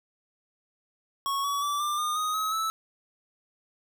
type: tone with pitch steps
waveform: square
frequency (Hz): 1105 / 1132.1 / 1159.9 / 1188.4 / 1217.6 / 1247.5 / 1278.1 / 1309.5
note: C#6 / C#6 / D6 / D6 / D#6 / D#6 / D#6 / E6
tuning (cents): -6 / +36 / -22 / +20 / -38 / +4 / +46 / -12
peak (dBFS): -27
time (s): 1.26-2.7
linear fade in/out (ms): 0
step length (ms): 180
effects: none